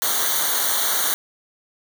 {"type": "noise with comb filter", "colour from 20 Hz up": "white", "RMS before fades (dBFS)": -21, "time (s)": [0.02, 1.14], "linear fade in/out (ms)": 0, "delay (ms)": 0.39, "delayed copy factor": -1, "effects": []}